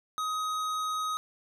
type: tone with hard clipping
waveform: sine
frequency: 1259 Hz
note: D#6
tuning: 20 cents sharp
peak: -31 dBFS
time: 0.18-1.17 s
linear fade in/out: 0 ms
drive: 13 dB
effects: none